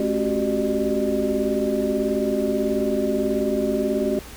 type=tone cluster; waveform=sine; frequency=214.6 / 269.5 / 370 / 388.4 / 603 Hz; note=A3 / C#4 / F#4 / G4 / D5; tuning=-43 / -49 / 0 / -16 / +46 cents; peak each=-26 dBFS; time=0-4.19 s; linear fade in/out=2 ms; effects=added 60 Hz sine -41 dBFS peak until 4.36 s + pink hiss -41 dBFS RMS until 4.36 s